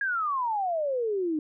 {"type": "exponential sweep", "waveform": "sine", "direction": "down", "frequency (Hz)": [1663, 297.5], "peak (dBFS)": -25, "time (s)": [0.01, 1.39], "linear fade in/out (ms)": 2, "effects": []}